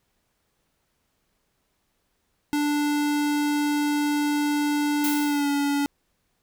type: tone with pitch glide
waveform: square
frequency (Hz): 293.7 to 285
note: D4 to C#4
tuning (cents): 0 to +48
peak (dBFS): -22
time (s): 2.53-5.86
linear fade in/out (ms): 0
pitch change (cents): -52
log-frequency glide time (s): 5.24-5.48
type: noise with exponential decay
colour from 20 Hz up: blue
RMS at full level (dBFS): -27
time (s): 5.04-5.69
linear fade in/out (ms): 1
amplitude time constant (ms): 140
effects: pink hiss -72 dBFS RMS until 6.42 s